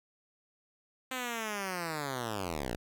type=linear sweep; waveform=5% pulse; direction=down; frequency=261.6 to 51.91 Hz; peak=-23 dBFS; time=1.11-2.76 s; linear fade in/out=5 ms; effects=none